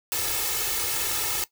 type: noise with comb filter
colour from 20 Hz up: white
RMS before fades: -27 dBFS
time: 0.12-1.44 s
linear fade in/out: 0 ms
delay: 2.3 ms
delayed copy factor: +0.9
effects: noise-tail reverb RT60 0.1 s tail -17 dB re dry